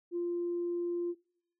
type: tone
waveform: sine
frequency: 347.4 Hz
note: F4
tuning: 9 cents flat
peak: -30 dBFS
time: 0.11-1.15 s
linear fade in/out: 50 ms
effects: noise-tail reverb RT60 0.7 s tail -23 dB re dry + tanh soft clip ceiling -26 dBFS